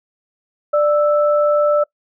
sine tone pair together, 591.1 / 1318.5 Hz, D5 / E6, +11 / 0 cents, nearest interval octave + major second, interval 1389 cents, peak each -12 / -20 dBFS, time 0.73-1.84 s, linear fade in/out 10 ms, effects noise-tail reverb RT60 0.1 s tail -24 dB re dry

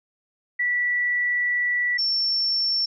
sine tone pair in turn, 1956 / 5425 Hz, B6 / E8, -17 / +49 cents, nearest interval octave + tritone, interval 1766 cents, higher second, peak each -20 dBFS, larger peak neither, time 0.59-1.98 / 1.98-2.86 s, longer first, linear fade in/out 10 ms, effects none

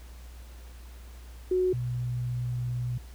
sine tone pair in turn, 367.9 / 122.77 Hz, F#4 / B2, -10 / -10 cents, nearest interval octave + perfect fifth, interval 1900 cents, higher first, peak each -22 / -28 dBFS, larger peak first, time 1.51-1.73 / 1.73-2.98 s, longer second, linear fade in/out 5 ms, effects added 60 Hz sine -43 dBFS peak until 3.14 s + pink hiss -55 dBFS RMS until 3.14 s

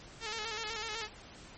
5% pulse tone with vibrato, 440 Hz, A4, in tune, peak -25 dBFS, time 0.2-1.09 s, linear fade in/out 50 ms, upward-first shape square, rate 8 Hz, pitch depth 55 cents each way, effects pink hiss -52 dBFS RMS until 1.57 s + MP3 32 kbps

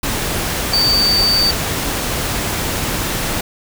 sine tone in noise, 4600 Hz, D8, 37 cents flat, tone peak -12 dBFS, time 0.73-1.51 s, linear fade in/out 5 ms, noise pink, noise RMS -20 dBFS, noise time 0.03-3.41 s, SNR +5 dB, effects none

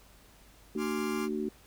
harmonic tone, 75.2 Hz, D2, 42 cents sharp, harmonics 3 / 4 / 5, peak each -34 / -36 / -34 dBFS, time 0.75-1.49 s, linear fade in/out 5 ms
30% pulse chord, D half-diminished seventh, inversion second, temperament equal, 830.6 / 1046.5 / 1174.7 / 1396.9 Hz, Ab5 / C6 / D6 / F6, 0 / 0 / 0 / 0 cents, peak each -44 / -39 / -39 / -41 dBFS, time 0.77-1.29 s, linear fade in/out 50 ms
effects added 50 Hz sine -59 dBFS peak until 1.66 s + pink hiss -59 dBFS RMS until 1.66 s

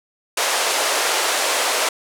pink band-pass noise, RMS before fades -20 dBFS, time 0.37-1.89 s, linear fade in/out 5 ms, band 470 to 11000 Hz, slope 24 dB/octave, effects none

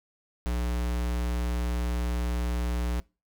square tone, 60 Hz, B1, 49 cents flat, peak -27 dBFS, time 0.46-3 s, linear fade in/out 0 ms, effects noise-tail reverb RT60 0.3 s tail -24 dB re dry

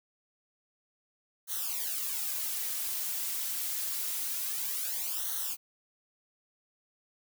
blue noise with flanger, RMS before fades -34 dBFS, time 1.47-5.57 s, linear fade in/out 50 ms, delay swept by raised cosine 0.4 to 4.8 ms, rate 0.26 Hz, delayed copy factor -0.95, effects none

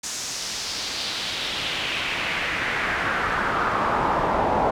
brown noise with band-pass filter sweep, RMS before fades -25 dBFS, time 0.03-4.71 s, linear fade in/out 10 ms, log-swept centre 6900 to 760 Hz, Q 2.2, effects none

